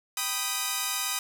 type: chord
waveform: 5% pulse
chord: G augmented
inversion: none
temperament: equal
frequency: 784 / 987.8 / 1244.5 Hz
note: G5 / B5 / D#6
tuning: 0 / 0 / 0 cents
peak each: -24 / -21 / -18 dBFS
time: 0.17-1.19 s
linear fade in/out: 2 ms
effects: none